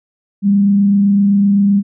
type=tone with frequency modulation; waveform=sine; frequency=200.4 Hz; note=G3; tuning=38 cents sharp; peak=-8 dBFS; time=0.42-1.83 s; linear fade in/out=50 ms; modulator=27.8 Hz; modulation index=0.2; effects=none